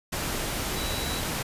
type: tone in noise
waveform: sine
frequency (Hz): 3921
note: B7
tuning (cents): -13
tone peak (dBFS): -36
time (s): 0.76-1.21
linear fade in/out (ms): 10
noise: pink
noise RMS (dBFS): -30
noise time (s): 0.12-1.43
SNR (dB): -9
effects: resampled to 32000 Hz